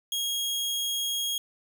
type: tone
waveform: sawtooth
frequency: 3278 Hz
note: G#7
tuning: 23 cents flat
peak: -24 dBFS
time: 0.12-1.38 s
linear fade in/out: 2 ms
effects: none